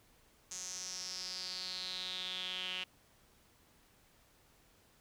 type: tone with band-pass filter sweep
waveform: sawtooth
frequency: 184.1 Hz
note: F#3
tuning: 8 cents flat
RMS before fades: -42 dBFS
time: 0.51-2.84 s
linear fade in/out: 5 ms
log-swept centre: 6600 to 2900 Hz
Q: 6.5
effects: pink hiss -67 dBFS RMS until 5 s